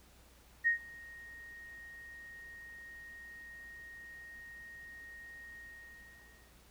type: tone with ADSR envelope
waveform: sine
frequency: 1864.7 Hz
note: A#6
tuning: in tune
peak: -24 dBFS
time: 0.64-6.56 s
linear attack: 30 ms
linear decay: 110 ms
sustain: -24 dB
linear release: 990 ms
effects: added 60 Hz sine -63 dBFS peak until 6.7 s + pink hiss -63 dBFS RMS until 6.7 s